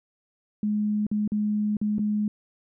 sine tone with dropouts, 210 Hz, G#3, 19 cents sharp, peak -22 dBFS, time 0.63-2.28 s, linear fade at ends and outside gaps 2 ms, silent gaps 1.067-1.114 / 1.277-1.319 / 1.769-1.814 / 1.983-1.992 s, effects none

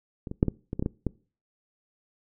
clicks, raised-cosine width 3 ms, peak -22 / -21 / -6 / -12 / -18 / -16 / -15 / -14 / -13 dBFS, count 9, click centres 0.272 / 0.314 / 0.429 / 0.483 / 0.731 / 0.795 / 0.825 / 0.861 / 1.067 s, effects noise-tail reverb RT60 0.4 s tail -23 dB re dry

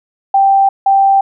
sine tone pair in turn, 784 / 784 Hz, G5 / G5, 0 / 0 cents, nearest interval unison, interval 0 cents, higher neither, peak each -6 dBFS, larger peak neither, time 0.34-0.69 / 0.86-1.21 s, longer neither, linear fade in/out 5 ms, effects none

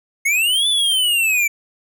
square linear two-way sweep, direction up then down, 2139 to 3520 to 2303 Hz, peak -15 dBFS, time 0.25-1.48 s, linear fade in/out 10 ms, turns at 0.68 s, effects none

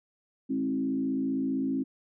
sine tone with frequency modulation, 267.3 Hz, C4, 37 cents sharp, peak -26 dBFS, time 0.49-1.84 s, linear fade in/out 20 ms, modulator 55.5 Hz, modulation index 0.86, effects none

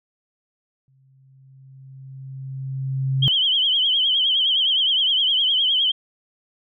sine tone with exponential growth, 133.6 Hz, C3, 36 cents sharp, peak -16 dBFS, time 0.88-3.28 s, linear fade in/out 0 ms, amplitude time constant 520 ms
sine tone with vibrato, 3136 Hz, G7, in tune, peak -16 dBFS, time 3.22-5.92 s, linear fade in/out 10 ms, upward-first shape triangle, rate 9.7 Hz, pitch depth 110 cents each way
effects none

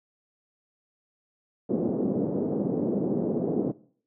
pink band-pass noise, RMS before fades -27 dBFS, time 1.69-3.72 s, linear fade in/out 10 ms, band 180 to 480 Hz, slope 24 dB/octave, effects noise-tail reverb RT60 0.5 s tail -19 dB re dry

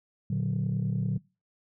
sine chord, Bb augmented, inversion none, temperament equal, 116.54 / 146.83 / 185 Hz, Bb2 / D3 / F#3, 0 / 0 / 0 cents, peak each -29 dBFS, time 0.3-1.18 s, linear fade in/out 5 ms, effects noise-tail reverb RT60 0.3 s tail -24 dB re dry + tanh soft clip ceiling -21 dBFS

